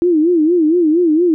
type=tone with vibrato; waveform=sine; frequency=329.6 Hz; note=E4; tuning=in tune; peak=-9 dBFS; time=0.02-1.34 s; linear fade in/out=0 ms; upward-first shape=sine; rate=4.3 Hz; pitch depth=150 cents each way; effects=none